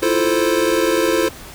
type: chord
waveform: square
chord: F major seventh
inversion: third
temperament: equal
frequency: 329.6 / 349.2 / 440 / 523.3 Hz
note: E4 / F4 / A4 / C5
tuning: 0 / 0 / 0 / 0 cents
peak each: -21 dBFS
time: 0.02-1.29 s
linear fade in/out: 10 ms
effects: pink hiss -37 dBFS RMS until 1.54 s